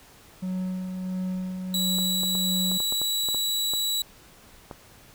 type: tone with tremolo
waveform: triangle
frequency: 185 Hz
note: F#3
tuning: in tune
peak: -24 dBFS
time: 0.42-2.78 s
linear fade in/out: 10 ms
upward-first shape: sine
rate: 1.5 Hz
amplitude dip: 40%
type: tone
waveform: sawtooth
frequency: 3913 Hz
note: B7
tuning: 17 cents flat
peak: -21 dBFS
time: 1.74-4.02 s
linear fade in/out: 2 ms
type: clicks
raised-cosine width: 1 ms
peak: -22 dBFS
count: 11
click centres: 1.986 / 2.234 / 2.352 / 2.716 / 2.803 / 2.924 / 3.016 / 3.287 / 3.346 / 3.736 / 4.712 s
effects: pink hiss -52 dBFS RMS until 5.14 s